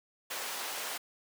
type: high-pass noise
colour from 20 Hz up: pink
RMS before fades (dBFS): -38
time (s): 0.3-0.98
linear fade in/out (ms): 10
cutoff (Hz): 690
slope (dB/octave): 12
effects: none